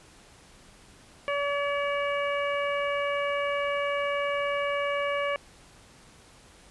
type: harmonic tone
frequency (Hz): 570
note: C#5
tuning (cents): +48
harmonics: 1 / 2 / 3 / 4 / 5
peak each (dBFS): -28 / -32 / -36 / -34 / -39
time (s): 1.28-5.36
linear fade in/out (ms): 0
effects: pink hiss -54 dBFS RMS until 6.7 s + resampled to 24000 Hz